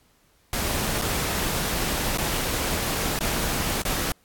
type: noise with dropouts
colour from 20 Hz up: pink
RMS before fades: -26 dBFS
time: 0.53-4.12 s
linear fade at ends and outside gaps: 1 ms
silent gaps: 1.015-1.02 / 2.175-2.184 / 3.19-3.208 / 3.82-3.851 s
effects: pink hiss -62 dBFS RMS until 4.24 s + AAC 64 kbps